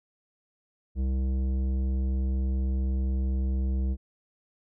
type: tone with tanh clipping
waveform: sine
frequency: 65.41 Hz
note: C2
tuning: in tune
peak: -26 dBFS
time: 0.95-3.97 s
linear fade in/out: 50 ms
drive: 12 dB
effects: none